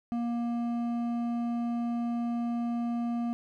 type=tone with hard clipping; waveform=sine; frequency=236.4 Hz; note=A#3; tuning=24 cents sharp; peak=-30 dBFS; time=0.12-3.33 s; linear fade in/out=0 ms; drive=8 dB; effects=none